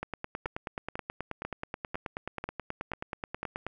two click trains, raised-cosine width 0.5 ms, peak -19 / -19 dBFS, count 35 / 7, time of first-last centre 0.03-3.666 / 0.46-3.43 s, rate 9.35 / 2.02 Hz, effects none

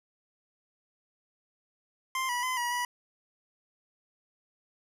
25% pulse tone with pitch steps, 1047 / 974 / 1022 / 964 / 975 Hz, C6 / B5 / C6 / B5 / B5, +1 / -24 / -41 / -42 / -23 cents, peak -25 dBFS, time 2.15-2.85 s, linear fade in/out 2 ms, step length 140 ms, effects resampled to 32000 Hz

